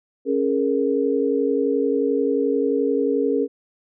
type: tone cluster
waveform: sine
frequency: 275.9 / 417.7 / 469.1 Hz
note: C#4 / G#4 / A#4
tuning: -8 / +10 / +11 cents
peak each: -22 dBFS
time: 0.25-3.48 s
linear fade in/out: 50 ms
effects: none